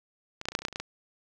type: clicks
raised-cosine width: 0.2 ms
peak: -20 / -17 / -11 / -24 / -7 / -21 / -24 / -9 / -22 / -24 / -15 / -18 dBFS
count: 12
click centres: 0.414 / 0.455 / 0.486 / 0.52 / 0.551 / 0.59 / 0.62 / 0.651 / 0.684 / 0.727 / 0.759 / 0.8 s
effects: none